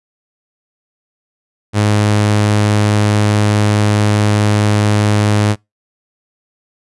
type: tone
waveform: sawtooth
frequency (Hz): 104.7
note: G#2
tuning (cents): +15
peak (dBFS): -6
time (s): 1.73-5.56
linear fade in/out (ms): 50
effects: noise-tail reverb RT60 0.2 s tail -26 dB re dry + resampled to 24000 Hz